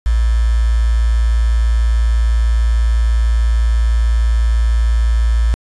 sine tone with quantisation, 56.9 Hz, A#1, 41 cents flat, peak -10 dBFS, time 0.06-5.54 s, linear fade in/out 0 ms, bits 5, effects resampled to 22050 Hz

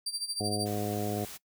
30% pulse tone with tremolo, 4699 Hz, D8, in tune, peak -27 dBFS, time 0.06-0.66 s, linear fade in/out 5 ms, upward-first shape sine, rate 13 Hz, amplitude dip 80%
harmonic tone, 103.83 Hz, G#2, in tune, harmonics 1 / 2 / 3 / 4 / 5 / 6 / 7, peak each -36 / -36 / -38 / -37 / -41 / -41 / -38 dBFS, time 0.4-1.25 s, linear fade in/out 5 ms
white noise, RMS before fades -44 dBFS, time 0.65-1.38 s, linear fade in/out 20 ms
effects noise-tail reverb RT60 0.1 s tail -21 dB re dry

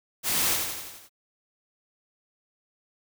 white noise with echo, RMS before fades -26 dBFS, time 0.23-0.58 s, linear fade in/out 50 ms, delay 86 ms, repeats 6, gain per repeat -4 dB, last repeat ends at 1.096 s, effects none

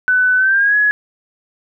sine tone with pitch glide, 1500 to 1683.7 Hz, F#6 to G#6, +23 to +23 cents, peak -10 dBFS, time 0.08-0.91 s, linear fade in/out 0 ms, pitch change +200 cents, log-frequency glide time 0.36-0.76 s, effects none

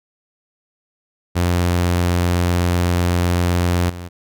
sawtooth tone with level steps, 87.9 Hz, F2, 12 cents sharp, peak -11 / -25 dBFS, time 1.35-4.09 s, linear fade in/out 20 ms, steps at 3.89 s, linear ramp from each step 10 ms, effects none

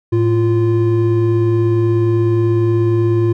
triangle tone pair together, 110 / 346.5 Hz, A2 / F4, 0 / -14 cents, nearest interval octave + minor sixth, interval 1986 cents, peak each -12 dBFS, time 0.12-3.33 s, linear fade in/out 10 ms, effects none

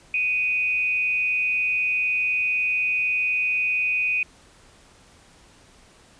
sine tone with frequency modulation, 2489 Hz, D#7, in tune, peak -20 dBFS, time 0.14-4.23 s, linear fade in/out 2 ms, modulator 199 Hz, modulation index 0.39, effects pink hiss -53 dBFS RMS until 6.19 s + resampled to 22050 Hz

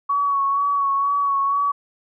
sine tone with vibrato, 1121 Hz, C#6, 19 cents sharp, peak -17 dBFS, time 0.09-1.72 s, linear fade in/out 10 ms, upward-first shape sine, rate 2.1 Hz, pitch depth 27 cents each way, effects none

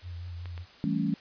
sine tone with vibrato, 87.31 Hz, F2, in tune, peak -36 dBFS, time 0.02-0.66 s, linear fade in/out 50 ms, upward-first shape sine, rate 5.1 Hz, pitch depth 38 cents each way
clicks, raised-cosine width 0.3 ms, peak -29 dBFS, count 2, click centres 0.457 / 0.578 s
sine chord, A dominant seventh, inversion second, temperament equal, 164.81 / 196 / 220 / 277.2 Hz, E3 / G3 / A3 / C#4, 0 / 0 / 0 / 0 cents, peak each -31 dBFS, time 0.84-1.14 s, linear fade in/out 0 ms
effects white hiss -53 dBFS RMS until 1.2 s + resampled to 11025 Hz

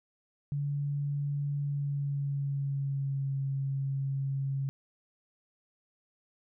sine tone with pitch glide, 143.2 to 136.73 Hz, D3 to C#3, -43 to -23 cents, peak -29 dBFS, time 0.52-4.69 s, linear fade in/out 0 ms, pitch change -80 cents, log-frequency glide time 1.59-3.35 s, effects none

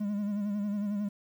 triangle tone with vibrato, 205.3 Hz, G#3, 20 cents flat, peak -27 dBFS, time 0-1.09 s, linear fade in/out 10 ms, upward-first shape sine, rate 11 Hz, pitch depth 47 cents each way, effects 10-bit

